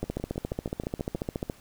two click trains, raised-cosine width 2 ms, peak -16 / -23 dBFS, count 22 / 8, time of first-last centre 0.03-1.499 / 0.04-1.155 s, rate 14.3 / 6.28 Hz, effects pink hiss -55 dBFS RMS until 1.6 s

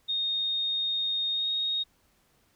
sine tone with pitch glide, 3699 to 3733 Hz, A#7 to A#7, -14 to +2 cents, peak -26 dBFS, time 0.08-1.84 s, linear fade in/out 20 ms, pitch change +16 cents, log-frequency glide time 1.31-1.48 s, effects pink hiss -67 dBFS RMS until 2.55 s

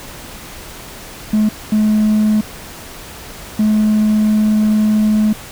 triangle tone bursts at uneven times, 213.9 Hz, A3, 49 cents flat, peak -7 dBFS, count 3, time 1.33-1.49 / 1.72-2.41 / 3.59-5.33 s, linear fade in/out 5 ms, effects tanh soft clip ceiling -5 dBFS + pink hiss -33 dBFS RMS until 5.51 s

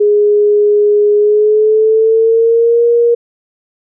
sine tone with pitch glide, 415.3 to 471.6 Hz, G#4 to A#4, 0 to +20 cents, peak -6 dBFS, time 0-3.15 s, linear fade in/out 10 ms, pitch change +220 cents, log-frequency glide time 1.17-2.84 s, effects none

